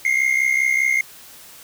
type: tone pair together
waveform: triangle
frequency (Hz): 2093 / 2158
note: C7 / C#7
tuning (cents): 0 / -47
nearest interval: minor second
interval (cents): 53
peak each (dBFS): -17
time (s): 0.05-1.01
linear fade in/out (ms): 2
effects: white hiss -43 dBFS RMS until 1.63 s